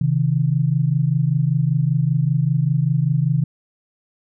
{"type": "tone pair together", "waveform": "sine", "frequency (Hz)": [132.86, 158], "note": ["C3", "D#3"], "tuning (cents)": [27, 27], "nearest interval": "minor third", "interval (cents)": 300, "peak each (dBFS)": -18, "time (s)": [0.01, 3.44], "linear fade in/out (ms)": 5, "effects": []}